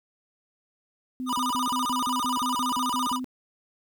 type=tone bursts; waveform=sine; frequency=255.1 Hz; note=C4; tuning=44 cents flat; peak=-29 dBFS; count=12; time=1.2-3.244 s; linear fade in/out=0 ms; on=130 ms; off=44 ms
type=tone with vibrato; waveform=square; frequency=1095 Hz; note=C#6; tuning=22 cents flat; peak=-26 dBFS; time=1.26-3.2 s; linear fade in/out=50 ms; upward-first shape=square; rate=15 Hz; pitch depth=190 cents each way
effects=10-bit